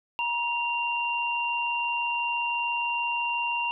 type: tone pair together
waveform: sine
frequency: 950.3 / 2773 Hz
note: A#5 / F7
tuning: +33 / -13 cents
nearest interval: octave + perfect fifth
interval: 1854 cents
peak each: -28 dBFS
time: 0.19-3.71 s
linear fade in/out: 0 ms
effects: none

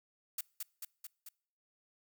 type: noise with echo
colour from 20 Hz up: blue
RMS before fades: -37 dBFS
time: 0.38-0.41 s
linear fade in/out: 5 ms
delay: 220 ms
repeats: 4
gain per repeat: -3 dB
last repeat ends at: 1.29 s
effects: noise-tail reverb RT60 0.6 s tail -26 dB re dry

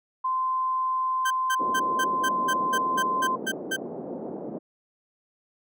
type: tone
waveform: sine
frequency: 1036 Hz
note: C6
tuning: 17 cents flat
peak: -23 dBFS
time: 0.24-3.36 s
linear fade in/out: 10 ms
type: tone bursts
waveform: 35% pulse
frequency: 1559 Hz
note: G6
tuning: 10 cents flat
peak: -23 dBFS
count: 11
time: 1.25-3.766 s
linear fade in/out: 10 ms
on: 56 ms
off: 190 ms
type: band-pass noise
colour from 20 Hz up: pink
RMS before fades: -35 dBFS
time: 1.59-4.59 s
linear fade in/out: 20 ms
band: 220 to 620 Hz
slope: 24 dB/octave
effects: none

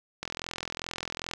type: click train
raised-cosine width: 0.2 ms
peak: -16 dBFS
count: 48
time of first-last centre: 0.23-1.336 s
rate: 42.5 Hz
effects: none

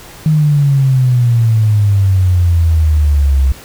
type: exponential sweep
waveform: sine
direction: down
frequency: 157.4 to 65.41 Hz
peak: -7 dBFS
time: 0.26-3.52 s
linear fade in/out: 0 ms
effects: pink hiss -35 dBFS RMS until 3.64 s

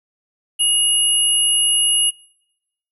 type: tone pair together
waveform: sine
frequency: 2875 / 10855 Hz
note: F7 / E9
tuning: +50 / +50 cents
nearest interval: octave + major seventh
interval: 2300 cents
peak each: -16 dBFS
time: 0.59-2.11 s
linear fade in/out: 20 ms
effects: noise-tail reverb RT60 0.9 s tail -26 dB re dry

